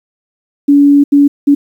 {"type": "tone bursts at uneven times", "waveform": "sine", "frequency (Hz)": 285, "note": "C#4", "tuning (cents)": 48, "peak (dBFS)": -3, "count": 3, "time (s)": [[0.68, 1.04], [1.12, 1.28], [1.47, 1.55]], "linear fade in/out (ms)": 10, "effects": ["7-bit"]}